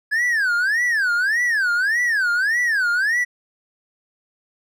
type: tone with vibrato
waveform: triangle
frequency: 1661.2 Hz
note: G#6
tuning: in tune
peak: -15 dBFS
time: 0.11-3.25 s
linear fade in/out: 20 ms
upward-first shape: sine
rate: 1.7 Hz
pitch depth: 290 cents each way
effects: none